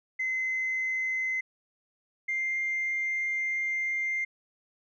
sine tone pair in turn, 2053 / 2101 Hz, C7 / C7, -33 / +7 cents, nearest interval unison, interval 40 cents, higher second, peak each -26 dBFS, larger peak neither, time 0.19-1.41 / 2.28-4.25 s, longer second, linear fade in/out 10 ms, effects tanh soft clip ceiling -23 dBFS

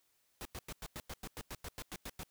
pink noise bursts, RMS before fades -44 dBFS, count 14, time 0.41-2.233 s, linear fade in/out 0 ms, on 42 ms, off 95 ms, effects white hiss -75 dBFS RMS until 2.3 s

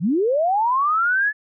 sine linear sweep, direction up, 140.4 to 1740 Hz, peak -16 dBFS, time 0-1.33 s, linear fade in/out 50 ms, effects none

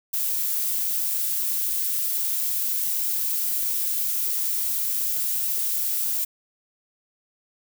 violet noise, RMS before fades -25 dBFS, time 0.13-6.25 s, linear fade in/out 10 ms, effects none

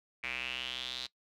square tone with band-pass filter sweep, 62.9 Hz, B1, 32 cents sharp, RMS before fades -39 dBFS, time 0.23-1.07 s, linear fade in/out 10 ms, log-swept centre 2300 to 4000 Hz, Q 5.9, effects noise-tail reverb RT60 0.1 s tail -20 dB re dry

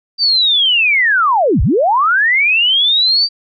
sine linear two-way sweep, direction down then up, 4691 to 38.69 to 4691 Hz, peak -9 dBFS, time 0.18-3.29 s, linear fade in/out 50 ms, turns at 1.62 s, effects none

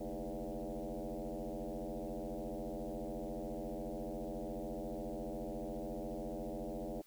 sine tone with frequency modulation, 142.4 Hz, C#3, 47 cents sharp, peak -39 dBFS, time 0-7.02 s, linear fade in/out 10 ms, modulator 90.2 Hz, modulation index 6.1, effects white hiss -66 dBFS RMS until 7.06 s

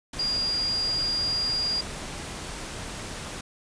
sine tone in noise, 4823 Hz, D8, 45 cents sharp, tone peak -24 dBFS, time 0.19-1.81 s, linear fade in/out 5 ms, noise pink, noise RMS -36 dBFS, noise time 0.13-3.41 s, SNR +9 dB, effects resampled to 22050 Hz

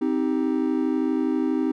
triangle chord, C minor, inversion none, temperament just, 261.6 / 314 / 392.4 Hz, C4 / Eb4 / G4, 0 / +16 / +2 cents, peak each -22 / -22 / -27 dBFS, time 0.01-1.72 s, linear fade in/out 10 ms, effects none

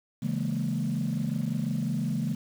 sine chord, A# half-diminished seventh, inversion first, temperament equal, 138.59 / 164.81 / 207.7 / 233.1 Hz, C#3 / E3 / G#3 / A#3, 0 / 0 / 0 / 0 cents, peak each -31 dBFS, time 0.22-2.35 s, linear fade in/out 10 ms, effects tanh soft clip ceiling -20 dBFS + 8-bit

